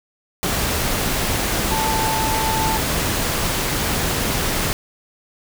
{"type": "tone in noise", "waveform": "sine", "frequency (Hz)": 882, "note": "A5", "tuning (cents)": 4, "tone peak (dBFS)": -21, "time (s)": [1.71, 2.77], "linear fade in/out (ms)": 0, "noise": "pink", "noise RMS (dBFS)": -21, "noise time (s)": [0.43, 4.73], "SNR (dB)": -3, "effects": []}